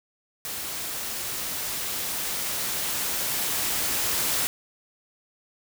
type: noise with level ramp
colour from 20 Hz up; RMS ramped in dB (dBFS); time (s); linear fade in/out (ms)
white; -33 to -25; 0.45-4.47; 0
effects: none